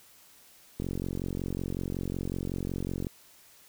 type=click train; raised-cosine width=3 ms; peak=-20 dBFS; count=104; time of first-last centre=0.8-3.069 s; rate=45.4 Hz; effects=white hiss -57 dBFS RMS until 3.68 s